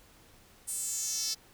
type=tone with high-pass filter sweep; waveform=sawtooth; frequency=440.3 Hz; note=A4; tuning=1 cent sharp; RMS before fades=-34 dBFS; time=0.67-1.35 s; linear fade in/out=20 ms; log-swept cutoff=9000 to 5000 Hz; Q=4.6; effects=pink hiss -59 dBFS RMS until 1.53 s